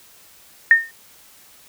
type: tone with exponential decay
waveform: sine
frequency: 1829 Hz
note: A#6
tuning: 33 cents flat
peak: -4 dBFS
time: 0.71-0.91 s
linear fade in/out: 1 ms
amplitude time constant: 43 ms
effects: white hiss -49 dBFS RMS until 1.68 s